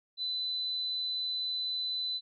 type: tone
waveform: sine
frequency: 4008 Hz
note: B7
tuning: 25 cents sharp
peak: -31 dBFS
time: 0.17-2.21 s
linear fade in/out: 50 ms
effects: none